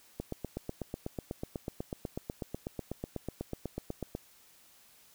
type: click train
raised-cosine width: 2 ms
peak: -22 dBFS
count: 33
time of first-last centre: 0.2-4.151 s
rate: 8.1 Hz
effects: white hiss -61 dBFS RMS until 5.14 s